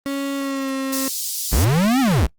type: tone with pitch glide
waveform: 35% pulse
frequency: 277.2 to 267.9 Hz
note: C#4 to C4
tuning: 0 to +41 cents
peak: -20 dBFS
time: 0.06-1.08 s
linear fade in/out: 0 ms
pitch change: -59 cents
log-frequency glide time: 0.37-0.72 s
type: high-pass noise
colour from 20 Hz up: pink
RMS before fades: -26 dBFS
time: 0.92-1.65 s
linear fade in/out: 10 ms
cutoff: 4600 Hz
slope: 24 dB/octave
type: linear two-way sweep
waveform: square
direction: up then down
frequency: 43.41 to 277.2 to 43.41 Hz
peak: -15 dBFS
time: 1.52-2.27 s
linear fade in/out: 10 ms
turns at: 2 s
effects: noise-tail reverb RT60 0.1 s tail -21 dB re dry + Opus 24 kbps